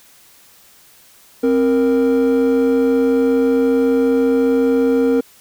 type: tone pair together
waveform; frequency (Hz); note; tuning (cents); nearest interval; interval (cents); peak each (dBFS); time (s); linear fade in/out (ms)
triangle; 263.9 / 467.3; C4 / A#4; +15 / +4; minor seventh; 989; -12; 1.43-5.21; 10
effects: tanh soft clip ceiling -5 dBFS + white hiss -48 dBFS RMS until 5.4 s